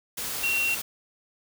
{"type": "tone in noise", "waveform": "sine", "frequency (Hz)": 2738, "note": "F7", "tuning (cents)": -35, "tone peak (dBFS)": -23, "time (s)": [0.43, 0.75], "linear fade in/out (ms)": 10, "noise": "white", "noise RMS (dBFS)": -32, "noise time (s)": [0.17, 0.82], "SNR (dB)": 6, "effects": []}